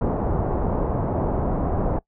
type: low-pass noise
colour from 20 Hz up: pink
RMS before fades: -23 dBFS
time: 0.01-1.99 s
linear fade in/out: 5 ms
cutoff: 920 Hz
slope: 24 dB/octave
effects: noise-tail reverb RT60 0.1 s tail -22 dB re dry